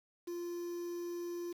triangle tone with quantisation, 347.3 Hz, F4, 10 cents flat, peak -36 dBFS, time 0.27-1.53 s, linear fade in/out 10 ms, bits 9, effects none

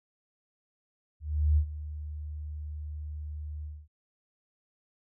sine tone with ADSR envelope, 75.4 Hz, D2, 46 cents sharp, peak -19 dBFS, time 1.2-3.88 s, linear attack 370 ms, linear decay 82 ms, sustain -16 dB, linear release 240 ms, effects none

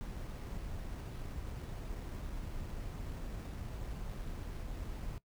brown noise with sample-and-hold, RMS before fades -42 dBFS, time 0.01-5.18 s, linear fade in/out 0 ms, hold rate 7350 Hz, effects noise-tail reverb RT60 0.1 s tail -20 dB re dry

